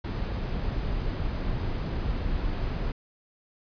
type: noise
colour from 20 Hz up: brown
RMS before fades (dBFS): -29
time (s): 0.04-2.92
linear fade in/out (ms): 5
effects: resampled to 11025 Hz